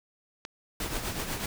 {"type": "clicks", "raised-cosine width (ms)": 0.2, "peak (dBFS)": -20, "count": 2, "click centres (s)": [0.451, 0.967]}
{"type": "noise with tremolo", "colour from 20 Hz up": "pink", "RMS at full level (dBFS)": -31, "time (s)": [0.8, 1.46], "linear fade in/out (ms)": 2, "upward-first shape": "triangle", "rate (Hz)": 8.1, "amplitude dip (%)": 60}
{"effects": []}